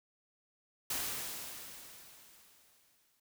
white noise with exponential decay, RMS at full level -35 dBFS, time 0.9-3.2 s, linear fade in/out 5 ms, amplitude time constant 500 ms, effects none

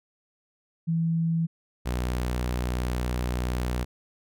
sine / sawtooth tone pair in turn, 164.81 / 61.43 Hz, E3 / B1, 0 / -9 cents, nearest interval octave + perfect fourth, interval 1709 cents, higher first, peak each -22 dBFS, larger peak neither, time 0.87-1.47 / 1.85-3.85 s, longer second, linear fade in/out 20 ms, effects none

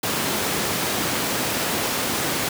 pink high-pass noise, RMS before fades -24 dBFS, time 0.03-2.49 s, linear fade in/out 5 ms, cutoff 160 Hz, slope 12 dB/octave, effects none

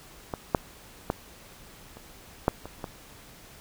clicks, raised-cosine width 1 ms, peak -16 / -6 / -11 / -29 / -6 / -24 / -19 dBFS, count 7, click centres 0.338 / 0.548 / 1.101 / 1.97 / 2.481 / 2.656 / 2.842 s, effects pink hiss -50 dBFS RMS until 3.6 s

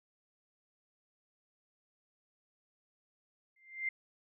sine tone with exponential growth, 2093 Hz, C7, in tune, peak -29 dBFS, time 3.56-3.89 s, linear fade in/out 5 ms, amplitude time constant 70 ms, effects none

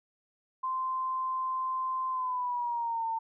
sine tone with pitch glide, 1039 to 904.5 Hz, C6 to A5, -12 to +48 cents, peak -29 dBFS, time 0.63-3.19 s, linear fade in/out 10 ms, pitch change -240 cents, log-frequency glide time 2.1-3.06 s, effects none

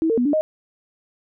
sine tone with pitch steps, 323.3 / 452.9 / 244.8 / 290.5 / 622 Hz, E4 / A#4 / B3 / D4 / D#5, -34 / -50 / -15 / -19 / -1 cents, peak -16 dBFS, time 0.02-0.41 s, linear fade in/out 0 ms, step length 78 ms, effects none

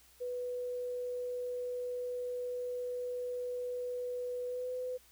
sine tone with pitch glide, 493.9 to 503.4 Hz, B4 to B4, 0 to +33 cents, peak -35 dBFS, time 0.2-4.98 s, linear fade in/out 20 ms, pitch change +33 cents, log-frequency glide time 4.47-4.71 s, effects added 60 Hz sine -69 dBFS peak until 5.11 s + white hiss -63 dBFS RMS until 5.11 s

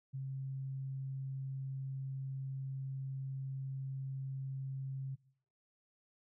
sine tone, 134.3 Hz, C3, 46 cents sharp, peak -38 dBFS, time 0.13-5.16 s, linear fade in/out 20 ms, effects noise-tail reverb RT60 0.6 s tail -21 dB re dry

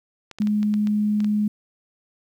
clicks, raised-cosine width 0.2 ms, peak -21 dBFS, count 9, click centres 0.313 / 0.386 / 0.42 / 0.472 / 0.63 / 0.74 / 0.872 / 1.204 / 1.245 s
sine tone, 209.8 Hz, G#3, 18 cents sharp, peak -18 dBFS, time 0.4-1.48 s, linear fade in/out 5 ms
effects 9-bit

